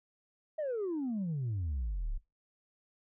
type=exponential sweep; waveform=sine; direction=down; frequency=642 to 31 Hz; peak=-30 dBFS; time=0.58-2.18 s; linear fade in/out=10 ms; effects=noise-tail reverb RT60 0.2 s tail -20 dB re dry + tanh soft clip ceiling -30 dBFS